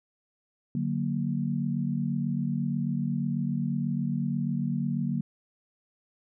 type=chord; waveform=sine; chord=D augmented; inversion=none; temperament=equal; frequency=146.83 / 185 / 233.1 Hz; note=D3 / F#3 / A#3; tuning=0 / 0 / 0 cents; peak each=-30 / -31 / -30 dBFS; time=0.75-5.21 s; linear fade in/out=2 ms; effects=none